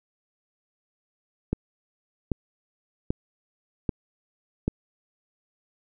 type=click train; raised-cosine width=3 ms; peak=-11 dBFS; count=5; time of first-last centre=1.53-4.68 s; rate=1.27 Hz; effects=none